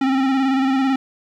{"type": "tone with vibrato", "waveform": "square", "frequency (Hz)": 266.8, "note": "C4", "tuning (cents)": 34, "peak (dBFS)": -16, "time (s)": [0.01, 0.96], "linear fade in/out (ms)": 5, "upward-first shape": "square", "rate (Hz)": 18, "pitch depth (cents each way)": 33, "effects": ["low-pass 3000 Hz 12 dB/octave", "9-bit"]}